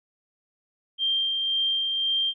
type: tone with tremolo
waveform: sine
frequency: 3174 Hz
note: G7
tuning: 21 cents sharp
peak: -21 dBFS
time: 0.98-2.34 s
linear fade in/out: 50 ms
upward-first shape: sine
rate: 1.9 Hz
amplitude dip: 30%
effects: none